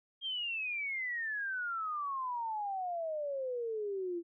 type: exponential sweep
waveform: sine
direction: down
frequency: 3232 to 334.2 Hz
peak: -34 dBFS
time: 0.21-4.23 s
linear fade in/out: 50 ms
effects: none